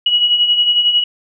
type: beating tone pair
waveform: sine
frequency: 2906 / 2917 Hz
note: F#7 / F#7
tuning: -32 / -25 cents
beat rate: 11 Hz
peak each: -19 / -11 dBFS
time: 0.06-1.04 s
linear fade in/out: 5 ms
effects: none